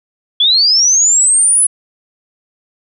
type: linear sweep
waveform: sine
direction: up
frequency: 3336 to 10260 Hz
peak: -7 dBFS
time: 0.4-1.67 s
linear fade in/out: 5 ms
effects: none